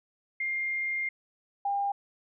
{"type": "tone pair in turn", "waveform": "sine", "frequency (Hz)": [2114, 801.8], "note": ["C7", "G5"], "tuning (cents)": [17, 39], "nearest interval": "octave + perfect fourth", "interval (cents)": 1678, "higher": "first", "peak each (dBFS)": [-28, -26], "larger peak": "second", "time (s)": [[0.4, 1.09], [1.65, 1.92]], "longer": "first", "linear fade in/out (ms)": 5, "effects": []}